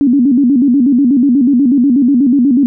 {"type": "tone with vibrato", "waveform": "sine", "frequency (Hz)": 261.6, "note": "C4", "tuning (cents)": 0, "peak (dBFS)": -6, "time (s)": [0.01, 2.66], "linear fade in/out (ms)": 0, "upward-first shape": "square", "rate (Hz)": 8.2, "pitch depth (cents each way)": 140, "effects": []}